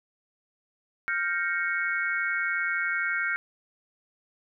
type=chord; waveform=sine; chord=G half-diminished seventh; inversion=third; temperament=equal with one note detuned; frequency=1396.9 / 1568 / 1864.7 / 2207 Hz; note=F6 / G6 / Bb6 / Db7; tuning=0 / 0 / 0 / -8 cents; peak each=-30 / -30 / -33 / -31 dBFS; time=1.08-3.36 s; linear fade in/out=0 ms; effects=none